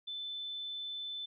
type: tone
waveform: sine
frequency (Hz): 3520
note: A7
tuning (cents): 0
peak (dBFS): -38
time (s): 0.07-1.26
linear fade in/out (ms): 10
effects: none